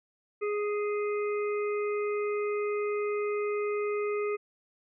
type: harmonic tone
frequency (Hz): 415.3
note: G#4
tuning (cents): 0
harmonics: 1 / 3 / 5 / 6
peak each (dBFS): -28 / -38 / -42 / -44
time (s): 0.41-4.37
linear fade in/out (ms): 20
effects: none